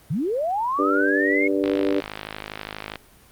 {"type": "linear sweep", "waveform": "sine", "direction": "up", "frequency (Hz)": [119.8, 2196], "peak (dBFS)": -21, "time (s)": [0.1, 1.48], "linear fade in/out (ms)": 10}
{"type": "harmonic tone", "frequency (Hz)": 97.8, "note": "G2", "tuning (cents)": -4, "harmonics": [3, 4, 5, 6], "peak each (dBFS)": [-22, -24, -26, -28], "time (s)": [0.78, 2.01], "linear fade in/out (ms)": 20}
{"type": "click train", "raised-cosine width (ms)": 0.3, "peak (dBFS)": -14, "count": 70, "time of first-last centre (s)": [1.64, 2.957], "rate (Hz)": 52.4}
{"effects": ["pink hiss -52 dBFS RMS until 3.31 s", "Opus 32 kbps"]}